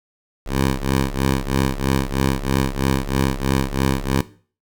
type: ring-modulated tone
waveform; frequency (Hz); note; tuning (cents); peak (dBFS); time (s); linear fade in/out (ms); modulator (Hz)
10% pulse; 67.3; C2; +49; -7; 0.46-4.21; 5; 32.1
effects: noise-tail reverb RT60 0.4 s tail -17 dB re dry